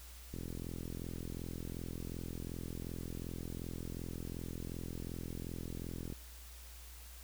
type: click train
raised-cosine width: 3 ms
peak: -30 dBFS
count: 248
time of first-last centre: 0.34-6.125 s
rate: 42.7 Hz
effects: added 60 Hz sine -51 dBFS peak until 7.23 s + white hiss -56 dBFS RMS until 7.23 s